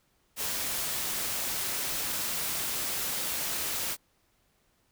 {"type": "noise", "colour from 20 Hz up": "white", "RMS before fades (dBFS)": -32, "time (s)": [0.36, 3.97], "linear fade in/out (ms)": 50, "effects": ["pink hiss -70 dBFS RMS until 4.91 s"]}